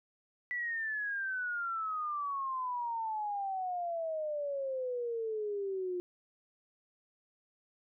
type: exponential sweep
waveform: sine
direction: down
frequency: 1975.5 to 353.6 Hz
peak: -33 dBFS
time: 0.51-6 s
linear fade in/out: 0 ms
effects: none